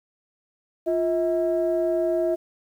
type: tone pair together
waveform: sine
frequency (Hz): 349.2 / 642.7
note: F4 / E5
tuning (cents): 0 / -44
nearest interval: major seventh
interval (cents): 1056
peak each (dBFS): -22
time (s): 0.86-2.36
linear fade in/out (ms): 20
effects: tanh soft clip ceiling -14 dBFS + 9-bit